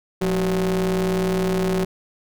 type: ring-modulated tone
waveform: 45% pulse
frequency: 99.3 Hz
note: G2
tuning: 23 cents sharp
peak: -16 dBFS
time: 0.21-1.85 s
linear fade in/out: 10 ms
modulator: 278 Hz
effects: none